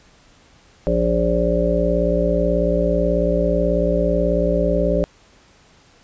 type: harmonic tone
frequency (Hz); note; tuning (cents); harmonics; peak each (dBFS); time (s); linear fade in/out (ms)
58.27; A#1; 0; 1 / 3 / 5 / 7 / 9 / 10; -22 / -22 / -26 / -24 / -22 / -21; 0.87-5.04; 0
effects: pink hiss -52 dBFS RMS until 6.03 s + resampled to 16000 Hz